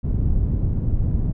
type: low-pass noise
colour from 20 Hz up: pink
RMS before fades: -20 dBFS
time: 0.03-1.33 s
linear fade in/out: 20 ms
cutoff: 140 Hz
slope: 12 dB/octave
effects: none